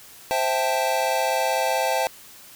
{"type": "chord", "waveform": "square", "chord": "A minor seventh", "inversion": "first", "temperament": "equal", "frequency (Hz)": [523.3, 659.3, 784, 880], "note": ["C5", "E5", "G5", "A5"], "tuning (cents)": [0, 0, 0, 0], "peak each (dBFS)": -27, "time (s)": [0.31, 2.07], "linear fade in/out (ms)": 0, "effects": ["white hiss -46 dBFS RMS until 2.55 s"]}